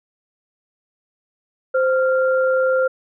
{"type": "tone pair together", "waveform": "sine", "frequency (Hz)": [520.3, 1389], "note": ["C5", "F6"], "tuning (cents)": [-10, -10], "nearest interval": "octave + perfect fourth", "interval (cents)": 1700, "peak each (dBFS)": [-15, -22], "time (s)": [1.74, 2.88], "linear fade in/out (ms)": 10, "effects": []}